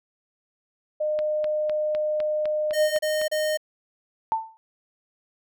sine tone, 609 Hz, D#5, 37 cents flat, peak -22 dBFS, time 1-2.98 s, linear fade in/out 10 ms
click train, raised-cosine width 0.3 ms, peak -20 dBFS, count 9, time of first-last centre 1.19-3.215 s, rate 3.95 Hz
square tone bursts, 615 Hz, D#5, 20 cents flat, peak -23 dBFS, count 3, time 2.73-3.574 s, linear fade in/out 10 ms, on 260 ms, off 32 ms
sine tone with exponential decay, 891 Hz, A5, 22 cents sharp, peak -17 dBFS, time 4.32-4.57 s, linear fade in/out 0 ms, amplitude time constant 54 ms
effects none

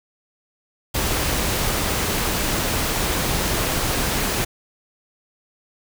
pink noise, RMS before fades -22 dBFS, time 0.94-4.45 s, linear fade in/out 10 ms, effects none

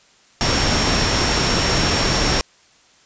sine tone in noise, 5510 Hz, F8, 24 cents flat, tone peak -24 dBFS, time 0.41-2.41 s, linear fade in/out 0 ms, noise pink, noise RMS -18 dBFS, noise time 0.41-2.41 s, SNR -9 dB, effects white hiss -53 dBFS RMS until 3.05 s + resampled to 16000 Hz

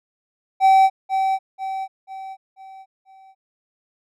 triangle tone with echo, 769 Hz, G5, 33 cents flat, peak -8 dBFS, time 0.6-0.9 s, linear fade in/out 50 ms, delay 490 ms, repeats 5, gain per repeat -7 dB, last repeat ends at 3.35 s, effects none

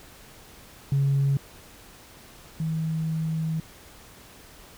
sine tone pair in turn, 138.59 / 159.84 Hz, C#3 / D#3, 0 / +47 cents, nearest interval major second, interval 247 cents, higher second, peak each -18 / -24 dBFS, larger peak first, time 0.92-1.37 / 2.6-3.6 s, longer second, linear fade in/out 2 ms, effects tanh soft clip ceiling -16 dBFS + pink hiss -49 dBFS RMS until 4.77 s

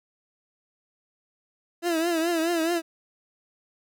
30% pulse tone with vibrato, 333.6 Hz, E4, 21 cents sharp, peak -20 dBFS, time 1.82-2.82 s, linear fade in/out 50 ms, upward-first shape triangle, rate 4.7 Hz, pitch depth 100 cents each way, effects none

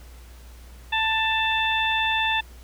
harmonic tone, 885 Hz, A5, 10 cents sharp, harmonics 1 / 2 / 3 / 4, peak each -25 / -26 / -26 / -27 dBFS, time 0.92-2.41 s, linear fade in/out 10 ms, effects added 60 Hz sine -42 dBFS peak until 2.63 s + pink hiss -52 dBFS RMS until 2.63 s

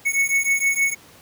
square beating tone pair, 2207 / 2213.4 Hz, C#7 / C#7, -8 / -3 cents, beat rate 6.4 Hz, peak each -22 / -21 dBFS, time 0.05-0.95 s, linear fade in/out 20 ms, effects pink hiss -48 dBFS RMS until 1.21 s + high-pass 100 Hz 12 dB/octave

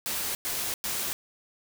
white noise bursts, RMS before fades -31 dBFS, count 3, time 0.06-1.13 s, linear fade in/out 0 ms, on 290 ms, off 100 ms, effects none

